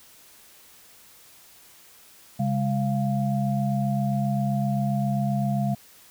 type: tone cluster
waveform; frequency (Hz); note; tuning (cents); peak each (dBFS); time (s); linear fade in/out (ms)
sine; 135.3 / 202.9 / 694; C#3 / G#3 / F5; -42 / -40 / -11; -25 / -25 / -30; 2.39-5.75; 10
effects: white hiss -52 dBFS RMS until 6.1 s